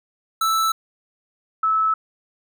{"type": "tone pair in turn", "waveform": ["square", "sine"], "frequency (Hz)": [1318.5, 1303.4], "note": ["E6", "E6"], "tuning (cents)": [0, -20], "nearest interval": "unison", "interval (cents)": 20, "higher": "first", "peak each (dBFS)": [-18, -16], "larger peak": "second", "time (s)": [[0.41, 0.72], [1.63, 1.94]], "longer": "neither", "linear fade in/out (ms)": 5, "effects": []}